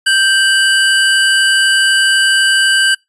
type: tone pair together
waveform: square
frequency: 1568 / 2960 Hz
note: G6 / F#7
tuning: 0 / 0 cents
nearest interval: major seventh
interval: 1100 cents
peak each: -11 / -14 dBFS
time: 0.06-2.95 s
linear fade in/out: 10 ms
effects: noise-tail reverb RT60 0.2 s tail -26 dB re dry + resampled to 24000 Hz